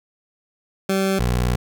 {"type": "tone pair in turn", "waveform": "20% pulse", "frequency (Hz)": [193, 61.09], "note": ["G3", "B1"], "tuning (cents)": [-27, -18], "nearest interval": "octave + minor sixth", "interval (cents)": 1991, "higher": "first", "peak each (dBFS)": [-13, -13], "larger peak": "neither", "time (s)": [[0.89, 1.19], [1.19, 1.56]], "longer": "second", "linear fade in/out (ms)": 5, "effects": []}